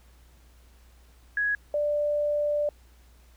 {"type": "tone pair in turn", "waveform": "sine", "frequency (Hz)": [1668, 589.7], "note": ["G#6", "D5"], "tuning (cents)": [7, 7], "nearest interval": "octave + tritone", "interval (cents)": 1800, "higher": "first", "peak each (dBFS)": -23, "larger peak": "neither", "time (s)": [[1.37, 1.55], [1.74, 2.69]], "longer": "second", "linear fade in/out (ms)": 2, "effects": ["added 60 Hz sine -53 dBFS peak until 3.36 s", "pink hiss -62 dBFS RMS until 3.36 s"]}